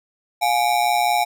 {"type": "ring-modulated tone", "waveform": "square", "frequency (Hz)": 772, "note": "G5", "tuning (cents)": -27, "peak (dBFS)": -14, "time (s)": [0.41, 1.25], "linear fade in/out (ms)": 20, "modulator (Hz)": 62.4, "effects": []}